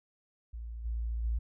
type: tone with level steps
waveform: sine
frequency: 57.1 Hz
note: A#1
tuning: 35 cents flat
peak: -38 / -31 / -28 dBFS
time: 0.53-1.39 s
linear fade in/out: 10 ms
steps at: 0.84 / 1.23 s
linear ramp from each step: 20 ms
effects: none